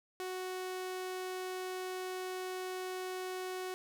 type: tone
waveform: sawtooth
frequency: 370 Hz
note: F#4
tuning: in tune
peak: -34 dBFS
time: 0.2-3.74 s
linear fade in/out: 0 ms
effects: none